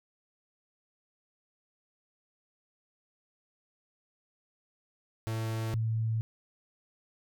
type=tone pair in turn; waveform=45% pulse / sine; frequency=111.9 / 111.9 Hz; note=A2 / A2; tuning=+30 / +30 cents; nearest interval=unison; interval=0 cents; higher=neither; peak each=-31 / -27 dBFS; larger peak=second; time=5.27-5.74 / 5.74-6.21 s; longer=neither; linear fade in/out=0 ms; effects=none